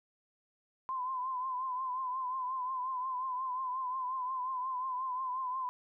sine tone with vibrato, 1026 Hz, C6, 34 cents flat, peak -33 dBFS, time 0.89-5.69 s, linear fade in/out 0 ms, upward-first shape triangle, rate 5.6 Hz, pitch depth 69 cents each way, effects none

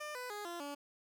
15% pulse tone with pitch steps, 600 / 498.7 / 414.6 / 344.6 / 286.5 Hz, D5 / B4 / G#4 / F4 / D4, +37 / +17 / -3 / -23 / -43 cents, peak -35 dBFS, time 0-0.75 s, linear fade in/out 10 ms, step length 150 ms, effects none

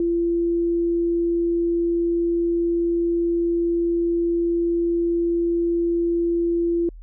sine tone, 340.6 Hz, F4, 43 cents flat, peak -18 dBFS, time 0-6.89 s, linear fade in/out 2 ms, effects added 41 Hz sine -37 dBFS peak until 7.02 s

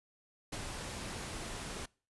pink noise with ADSR envelope, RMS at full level -38 dBFS, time 0.52-1.86 s, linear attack 10 ms, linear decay 34 ms, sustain -4 dB, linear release 9 ms, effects noise-tail reverb RT60 0.4 s tail -25 dB re dry + resampled to 24000 Hz

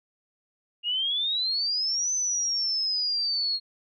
sine exponential two-way sweep, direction up then down, 2821 to 6140 to 4265 Hz, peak -24 dBFS, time 0.83-3.6 s, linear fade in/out 50 ms, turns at 2.13 s, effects none

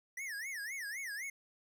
square tone with vibrato, 1901 Hz, A#6, 33 cents sharp, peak -40 dBFS, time 0.17-1.3 s, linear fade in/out 5 ms, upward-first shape sine, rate 3.9 Hz, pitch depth 270 cents each way, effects none

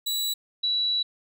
sawtooth / sine tone pair in turn, 3928 / 3928 Hz, B7 / B7, -10 / -10 cents, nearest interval unison, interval 0 cents, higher neither, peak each -22 dBFS, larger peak neither, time 0.06-0.34 / 0.63-1.03 s, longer second, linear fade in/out 10 ms, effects none

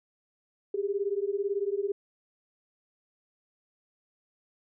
sine beating tone pair, 392.1 / 410.1 Hz, G4 / G#4, 0 / -22 cents, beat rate 18 Hz, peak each -30 dBFS, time 0.74-1.92 s, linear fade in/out 5 ms, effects none

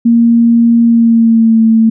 sine tone with pitch glide, 233.1 to 224 Hz, A#3 to A3, 0 to +31 cents, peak -4 dBFS, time 0.05-1.9 s, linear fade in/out 10 ms, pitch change -69 cents, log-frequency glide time 0.84-1.6 s, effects none

